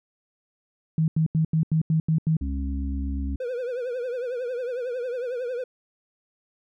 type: tone bursts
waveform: sine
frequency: 159.2 Hz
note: D#3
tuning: 40 cents sharp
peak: -18 dBFS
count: 8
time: 0.98-2.368 s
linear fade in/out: 2 ms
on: 100 ms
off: 84 ms
type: harmonic tone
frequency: 68.4 Hz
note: C#2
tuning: 23 cents flat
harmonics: 1 / 3 / 4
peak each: -26 / -36 / -33 dBFS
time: 2.41-3.36 s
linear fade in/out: 5 ms
type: tone with vibrato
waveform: triangle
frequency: 494.5 Hz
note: B4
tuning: 2 cents sharp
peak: -25 dBFS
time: 3.4-5.64 s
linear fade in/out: 5 ms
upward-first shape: triangle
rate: 11 Hz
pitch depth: 110 cents each way
effects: none